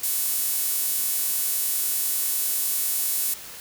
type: tone with high-pass filter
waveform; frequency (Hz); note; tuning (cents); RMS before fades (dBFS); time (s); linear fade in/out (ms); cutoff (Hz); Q
sawtooth; 370; F#4; 0; -25; 0.03-3.34; 5; 11000; 0.78
effects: white hiss -40 dBFS RMS until 3.6 s